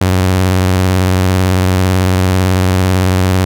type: tone with vibrato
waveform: sawtooth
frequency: 92.8 Hz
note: F#2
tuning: 6 cents sharp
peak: -5 dBFS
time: 0.01-3.45 s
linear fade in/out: 5 ms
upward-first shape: sine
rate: 18 Hz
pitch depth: 56 cents each way
effects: none